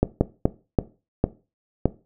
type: slowing click train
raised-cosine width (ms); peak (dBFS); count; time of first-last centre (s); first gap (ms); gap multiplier
2; -3; 6; 0.03-1.856; 180; 1.36
effects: noise-tail reverb RT60 0.3 s tail -17 dB re dry